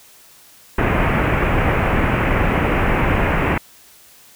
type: low-pass noise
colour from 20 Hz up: pink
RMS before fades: -17 dBFS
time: 0.78-3.58 s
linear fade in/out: 5 ms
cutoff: 2600 Hz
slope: 48 dB/octave
effects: white hiss -47 dBFS RMS until 4.35 s